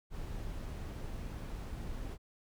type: noise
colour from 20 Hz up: brown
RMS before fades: -41 dBFS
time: 0.1-2.18 s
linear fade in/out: 50 ms
effects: none